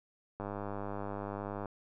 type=click train; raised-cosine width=1 ms; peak=-25 dBFS; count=128; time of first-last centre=0.4-1.657 s; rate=101 Hz; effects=none